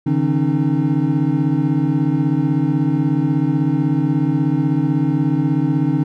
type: tone cluster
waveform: triangle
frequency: 142.4 / 158.7 / 269.4 / 304.8 Hz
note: C#3 / D#3 / C#4 / D#4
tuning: +47 / +35 / -49 / -36 cents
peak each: -18 dBFS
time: 0.06-6.04 s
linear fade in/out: 10 ms
effects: none